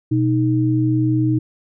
sine tone pair together, 123.47 / 312.1 Hz, B2 / D#4, 0 / +5 cents, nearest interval octave + major third, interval 1605 cents, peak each -17 dBFS, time 0.11-1.39 s, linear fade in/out 10 ms, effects none

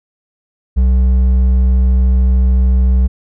triangle tone with hard clipping, 63.3 Hz, B1, 43 cents sharp, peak -9 dBFS, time 0.76-3.08 s, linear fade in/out 20 ms, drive 8 dB, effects none

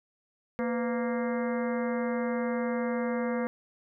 harmonic tone with a mistuned harmonic, 233.1 Hz, A#3, in tune, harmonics 1 / 2 / 3 / 4 / 5 / 6 / 7 / 8 / 9, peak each -30 / -31 / -41 / -42 / -42 / -45 / -44 / -47 / -45 dBFS, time 0.59-3.47 s, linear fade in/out 0 ms, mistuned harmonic 2, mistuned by +120 cents, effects none

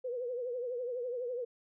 sine tone with vibrato, 492 Hz, B4, 7 cents flat, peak -34 dBFS, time 0.04-1.45 s, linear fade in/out 10 ms, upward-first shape triangle, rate 12 Hz, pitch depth 99 cents each way, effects none

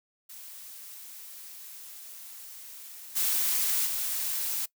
blue noise with level steps, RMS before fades -45 / -27 / -31 dBFS, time 0.29-4.66 s, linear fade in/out 10 ms, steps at 3.15 / 3.85 s, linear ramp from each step 20 ms, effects noise-tail reverb RT60 0.1 s tail -21 dB re dry

